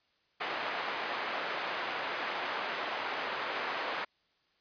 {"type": "band-pass noise", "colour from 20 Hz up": "pink", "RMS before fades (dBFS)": -36, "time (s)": [0.4, 4.05], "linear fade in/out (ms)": 10, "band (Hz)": [640, 2600], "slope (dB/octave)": 12, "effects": ["white hiss -72 dBFS RMS until 4.6 s", "resampled to 11025 Hz"]}